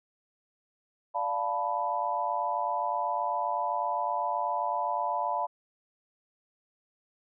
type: chord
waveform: sine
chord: B half-diminished seventh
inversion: first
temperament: equal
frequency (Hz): 587.3 / 698.5 / 880 / 987.8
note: D5 / F5 / A5 / B5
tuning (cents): 0 / 0 / 0 / 0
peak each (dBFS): -36 / -33 / -32 / -31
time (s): 1.14-5.47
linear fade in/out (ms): 20
effects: none